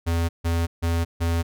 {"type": "tone bursts", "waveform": "square", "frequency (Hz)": 84, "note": "E2", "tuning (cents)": 33, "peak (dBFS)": -21, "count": 4, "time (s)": [0.06, 1.43], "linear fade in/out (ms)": 20, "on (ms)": 230, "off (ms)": 150, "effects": []}